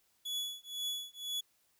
40% pulse tone with tremolo, 3399 Hz, G#7, 39 cents sharp, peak -32 dBFS, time 0.25-1.41 s, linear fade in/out 10 ms, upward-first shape triangle, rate 2 Hz, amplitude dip 100%, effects white hiss -73 dBFS RMS until 1.79 s

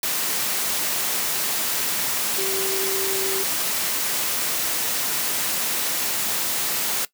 sine tone in noise, 386.9 Hz, G4, 23 cents flat, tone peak -27 dBFS, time 2.38-3.43 s, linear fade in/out 2 ms, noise white, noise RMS -24 dBFS, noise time 0.03-7.05 s, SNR -6 dB, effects noise-tail reverb RT60 0.1 s tail -17 dB re dry + high-pass 150 Hz 12 dB/octave

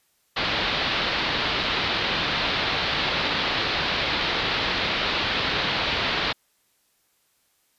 white low-pass noise, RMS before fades -25 dBFS, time 0.36-6.33 s, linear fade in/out 10 ms, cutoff 4300 Hz, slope 48 dB/octave, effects white hiss -67 dBFS RMS until 7.78 s + resampled to 32000 Hz

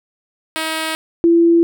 5% pulse / sine tone pair in turn, 318.4 / 337.3 Hz, D#4 / E4, +40 / +40 cents, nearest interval minor second, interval 100 cents, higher second, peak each -8 dBFS, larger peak neither, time 0.56-0.95 / 1.24-1.63 s, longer neither, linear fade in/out 0 ms, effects none

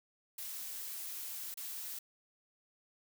blue noise with dropouts, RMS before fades -43 dBFS, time 0.38-1.99 s, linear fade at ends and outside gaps 5 ms, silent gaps 1.542-1.572 s, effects none

